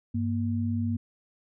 sine tone pair together, 98.8 / 235 Hz, G2 / A#3, +14 / +14 cents, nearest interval octave + minor third, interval 1500 cents, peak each -28 dBFS, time 0.14-0.97 s, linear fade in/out 10 ms, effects none

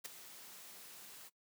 white noise with ADSR envelope, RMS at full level -41 dBFS, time 0.04-1.3 s, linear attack 18 ms, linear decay 7 ms, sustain -13 dB, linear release 31 ms, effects noise-tail reverb RT60 0.1 s tail -20 dB re dry + high-pass 150 Hz 12 dB/octave

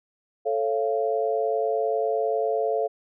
sine chord, A augmented, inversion none, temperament just, 440 / 550 / 687.5 Hz, A4 / C#5 / E#5, 0 / -14 / -27 cents, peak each -25 / -28 / -26 dBFS, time 0.45-2.88 s, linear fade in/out 20 ms, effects none

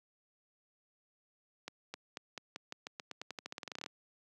accelerating click train, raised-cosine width 0.2 ms, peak -24 dBFS, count 23, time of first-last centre 1.68-3.862 s, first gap 260 ms, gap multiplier 0.89, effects high-pass 200 Hz 12 dB/octave

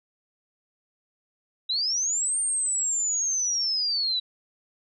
sine linear two-way sweep, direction up then down, 3811 to 8840 to 3883 Hz, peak -23 dBFS, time 1.69-4.2 s, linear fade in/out 10 ms, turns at 2.39 s, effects none

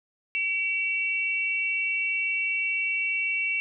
sine tone pair together, 2289 / 2714 Hz, D7 / E7, -45 / +50 cents, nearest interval minor third, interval 295 cents, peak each -27 dBFS, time 0.35-3.6 s, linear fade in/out 0 ms, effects none

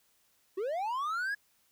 triangle linear sweep, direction up, 355 to 1700 Hz, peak -29 dBFS, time 0.57-1.35 s, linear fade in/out 10 ms, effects white hiss -70 dBFS RMS until 1.71 s

